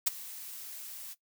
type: noise with ADSR envelope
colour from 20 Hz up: blue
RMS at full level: -24 dBFS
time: 0.06-1.15 s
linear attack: 13 ms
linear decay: 16 ms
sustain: -20 dB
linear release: 29 ms
effects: noise-tail reverb RT60 0.1 s tail -17 dB re dry